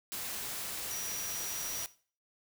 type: tone in noise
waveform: sine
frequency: 5800 Hz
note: F#8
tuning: 35 cents flat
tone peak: -37 dBFS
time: 0.91-1.85 s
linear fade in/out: 0 ms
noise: white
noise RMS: -39 dBFS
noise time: 0.12-1.86 s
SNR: -1 dB
effects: noise-tail reverb RT60 0.4 s tail -17 dB re dry